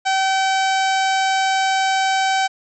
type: harmonic tone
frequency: 768 Hz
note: G5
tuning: 36 cents flat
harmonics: 1 / 2 / 3 / 4 / 5 / 6 / 7 / 8 / 9 / 10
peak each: -17 / -23 / -27 / -29 / -31 / -33 / -34 / -35 / -36 / -37 dBFS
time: 0.05-2.48 s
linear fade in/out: 20 ms
effects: none